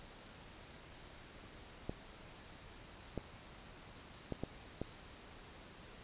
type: clicks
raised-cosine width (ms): 2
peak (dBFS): -25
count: 5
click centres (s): 1.895 / 3.177 / 4.323 / 4.436 / 4.816
effects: pink hiss -55 dBFS RMS until 6.03 s + resampled to 8000 Hz